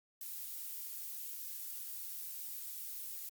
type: noise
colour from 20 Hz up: violet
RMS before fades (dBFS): -44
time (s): 0.21-3.29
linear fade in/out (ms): 2
effects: Opus 48 kbps